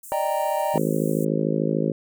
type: high-pass noise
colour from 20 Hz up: pink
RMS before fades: -41 dBFS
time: 0.03-1.25 s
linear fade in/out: 5 ms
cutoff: 7200 Hz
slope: 48 dB/octave
type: chord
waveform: triangle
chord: Eb major seventh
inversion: third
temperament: equal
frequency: 587.3 / 622.3 / 784 / 932.3 Hz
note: D5 / Eb5 / G5 / Bb5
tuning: 0 / 0 / 0 / 0 cents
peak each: -25 dBFS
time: 0.12-0.78 s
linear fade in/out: 0 ms
type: harmonic tone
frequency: 53.5 Hz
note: A1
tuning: 48 cents flat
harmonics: 3 / 4 / 5 / 6 / 7 / 8 / 9 / 10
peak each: -26 / -27 / -28 / -29 / -29 / -30 / -31 / -31 dBFS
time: 0.74-1.92 s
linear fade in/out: 5 ms
effects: none